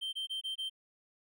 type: tone bursts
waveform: triangle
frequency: 3132 Hz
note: G7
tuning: 2 cents flat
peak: -33 dBFS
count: 5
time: 0.01-0.698 s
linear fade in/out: 20 ms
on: 120 ms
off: 22 ms
effects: none